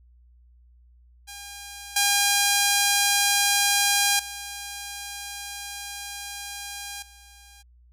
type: tone with level steps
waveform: 5% pulse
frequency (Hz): 808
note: G#5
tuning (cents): -48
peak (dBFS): -26 / -7 / -22 / -37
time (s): 1.27-7.63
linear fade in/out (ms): 20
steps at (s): 1.96 / 4.19 / 7.02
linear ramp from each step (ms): 5
effects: added 60 Hz sine -52 dBFS peak until 7.92 s